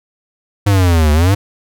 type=exponential two-way sweep; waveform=square; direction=down then up; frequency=103.83 to 73.42 to 103.83 Hz; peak=-9 dBFS; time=0.66-1.35 s; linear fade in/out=10 ms; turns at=1.12 s; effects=none